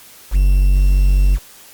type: tone with quantisation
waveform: triangle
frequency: 47.37 Hz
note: F#1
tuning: 41 cents sharp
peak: -7 dBFS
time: 0.31-1.39 s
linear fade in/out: 50 ms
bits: 6
effects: white hiss -42 dBFS RMS until 1.73 s + Opus 48 kbps